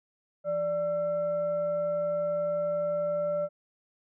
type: tone with frequency modulation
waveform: sine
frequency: 587.3 Hz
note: D5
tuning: in tune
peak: -26 dBFS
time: 0.44-3.49 s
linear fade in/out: 50 ms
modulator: 757 Hz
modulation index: 0.32
effects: none